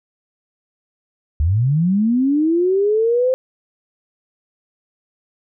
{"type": "linear sweep", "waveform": "sine", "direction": "up", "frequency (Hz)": [69, 523], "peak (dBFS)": -13, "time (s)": [1.4, 3.34], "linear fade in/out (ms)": 0, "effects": []}